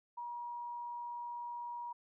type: tone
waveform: sine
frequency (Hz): 956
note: A#5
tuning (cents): +43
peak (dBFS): -40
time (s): 0.17-1.93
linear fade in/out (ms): 10
effects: none